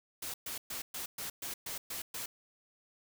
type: noise bursts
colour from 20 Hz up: white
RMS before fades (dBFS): -40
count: 9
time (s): 0.22-2.26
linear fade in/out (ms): 5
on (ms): 120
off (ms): 120
effects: none